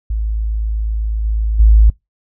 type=tone with level steps; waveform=sine; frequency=54 Hz; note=A1; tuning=32 cents flat; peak=-15 / -13 / -4 dBFS; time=0.1-1.9 s; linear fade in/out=5 ms; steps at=1.24 / 1.59 s; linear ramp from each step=10 ms; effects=noise-tail reverb RT60 0.2 s tail -26 dB re dry